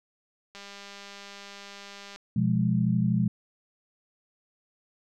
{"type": "click train", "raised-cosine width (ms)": 0.2, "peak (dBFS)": -27, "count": 323, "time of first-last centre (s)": [0.55, 2.16], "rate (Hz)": 200}
{"type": "chord", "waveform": "sine", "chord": "F diminished", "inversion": "second", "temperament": "equal", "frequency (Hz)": [123.47, 174.61, 207.7], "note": ["Cb3", "F3", "Ab3"], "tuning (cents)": [0, 0, 0], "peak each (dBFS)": -26, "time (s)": [2.36, 3.28], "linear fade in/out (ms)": 5}
{"effects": []}